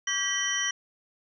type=tone cluster; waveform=sine; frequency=1142 / 1597 / 1939 / 3080 / 5810 Hz; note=D6 / G6 / B6 / G7 / F#8; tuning=-49 / +32 / -32 / -31 / -32 cents; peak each=-39 / -36 / -30 / -31 / -30 dBFS; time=0.07-0.71 s; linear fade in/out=5 ms; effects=none